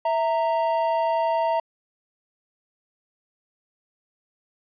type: tone pair together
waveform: triangle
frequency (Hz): 656.7 / 925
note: E5 / A#5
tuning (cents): -7 / -14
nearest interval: tritone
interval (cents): 593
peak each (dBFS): -21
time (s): 0.05-1.6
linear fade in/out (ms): 5
effects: resampled to 11025 Hz